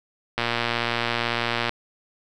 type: click train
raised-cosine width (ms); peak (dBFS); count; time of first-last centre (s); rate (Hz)
0.3; -7; 156; 0.38-1.694; 118
effects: none